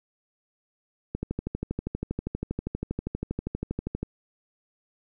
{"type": "click train", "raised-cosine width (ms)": 3, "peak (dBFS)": -16, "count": 37, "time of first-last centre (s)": [1.15, 4.03], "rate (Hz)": 12.5, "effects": []}